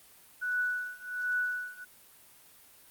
sine tone with tremolo, 1480 Hz, F#6, in tune, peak -26 dBFS, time 0.41-1.85 s, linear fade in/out 20 ms, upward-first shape triangle, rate 1.3 Hz, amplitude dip 95%, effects white hiss -57 dBFS RMS until 2.9 s + Opus 32 kbps

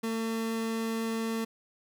30% pulse tone, 225.5 Hz, A3, 43 cents sharp, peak -27 dBFS, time 0.03-1.45 s, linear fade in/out 10 ms, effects none

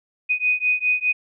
sine beating tone pair, 2489 / 2493.9 Hz, D#7 / D#7, 0 / +3 cents, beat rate 4.9 Hz, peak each -21 dBFS, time 0.29-1.13 s, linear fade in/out 20 ms, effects none

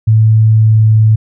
sine tone with pitch glide, 110 to 109.37 Hz, A2 to A2, 0 to -10 cents, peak -4 dBFS, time 0.07-1.16 s, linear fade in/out 10 ms, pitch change -10 cents, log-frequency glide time 0.5-0.86 s, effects none

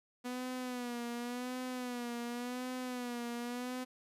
sawtooth tone with vibrato, 245.7 Hz, B3, 9 cents flat, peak -34 dBFS, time 0.24-3.85 s, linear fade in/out 20 ms, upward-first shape sine, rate 0.9 Hz, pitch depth 60 cents each way, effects resampled to 32000 Hz + 12-bit

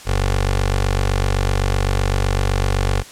15% pulse tone with notch filter, 47.86 Hz, G1, 41 cents flat, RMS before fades -18 dBFS, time 0.05-3.04 s, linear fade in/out 50 ms, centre 180 Hz, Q 1, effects white hiss -39 dBFS RMS until 3.11 s + low-pass 9000 Hz 12 dB/octave

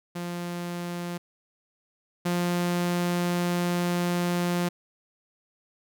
sawtooth tone pair in turn, 174.4 / 175.51 Hz, F3 / F3, -2 / +9 cents, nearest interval unison, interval 11 cents, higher second, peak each -27 / -20 dBFS, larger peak second, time 0.15-1.18 / 2.25-4.69 s, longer second, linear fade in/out 10 ms, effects none

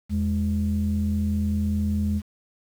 sine tone pair together, 82.31 / 207.4 Hz, E2 / G#3, -2 / -2 cents, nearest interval octave + major third, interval 1600 cents, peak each -23 dBFS, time 0.09-2.22 s, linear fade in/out 50 ms, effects tanh soft clip ceiling -15 dBFS + 8-bit

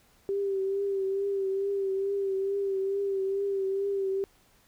sine tone with vibrato, 392 Hz, G4, in tune, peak -26 dBFS, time 0.29-4.24 s, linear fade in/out 0 ms, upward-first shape triangle, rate 2.3 Hz, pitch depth 42 cents each way, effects pink hiss -63 dBFS RMS until 4.67 s

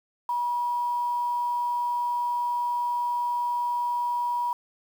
sine tone with quantisation, 965 Hz, B5, 40 cents flat, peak -24 dBFS, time 0.29-4.53 s, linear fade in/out 2 ms, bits 8, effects none

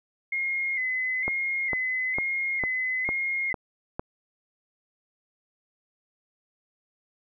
sine tone with vibrato, 2084 Hz, C7, 7 cents flat, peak -25 dBFS, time 0.32-3.53 s, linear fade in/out 5 ms, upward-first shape square, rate 1.1 Hz, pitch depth 48 cents each way
click train, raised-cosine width 1 ms, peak -16 dBFS, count 7, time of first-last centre 1.28-3.995 s, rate 2.21 Hz
effects none

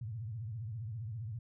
sine tone with vibrato, 111.5 Hz, A2, 23 cents sharp, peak -38 dBFS, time 0.01-1.39 s, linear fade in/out 5 ms, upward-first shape triangle, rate 15 Hz, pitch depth 240 cents each way, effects none

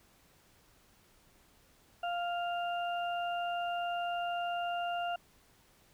harmonic tone, 698.5 Hz, F5, in tune, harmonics 1 / 2 / 4, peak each -33 / -41 / -43 dBFS, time 2.03-5.16 s, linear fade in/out 5 ms, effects pink hiss -65 dBFS RMS until 5.93 s

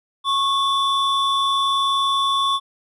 triangle tone pair together, 1097 / 3481 Hz, C#6 / A7, -18 / -19 cents, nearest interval octave + minor sixth, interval 1999 cents, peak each -16 / -19 dBFS, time 0.24-2.6 s, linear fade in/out 50 ms, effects tanh soft clip ceiling -10 dBFS + resampled to 32000 Hz

